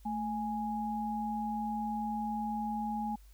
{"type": "tone pair together", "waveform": "sine", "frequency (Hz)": [220, 830.6], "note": ["A3", "G#5"], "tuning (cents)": [0, 0], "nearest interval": "octave + major seventh", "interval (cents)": 2300, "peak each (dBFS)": [-35, -35], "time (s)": [0.05, 3.16], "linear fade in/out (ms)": 10, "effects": ["added 50 Hz sine -53 dBFS peak until 3.33 s", "white hiss -67 dBFS RMS until 3.33 s"]}